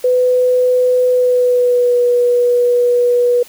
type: tone with pitch glide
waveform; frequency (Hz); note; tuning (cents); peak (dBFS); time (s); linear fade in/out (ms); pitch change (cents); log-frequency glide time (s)
sine; 501 to 486.7; B4 to B4; +25 to -25; -9; 0.04-3.43; 5; -50; 1.08-2.01
effects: white hiss -40 dBFS RMS until 3.48 s